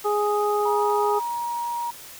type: harmonic tone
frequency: 415.3 Hz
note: G#4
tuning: in tune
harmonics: 1 / 2 / 3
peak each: -22 / -25 / -27 dBFS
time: 0.04-1.2 s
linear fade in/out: 20 ms
type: tone with pitch glide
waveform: sine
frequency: 953 to 947 Hz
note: A#5 to A#5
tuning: +38 to +27 cents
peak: -25 dBFS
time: 0.65-1.91 s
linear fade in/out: 10 ms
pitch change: -11 cents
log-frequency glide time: 1.07-1.24 s
effects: white hiss -42 dBFS RMS until 2.19 s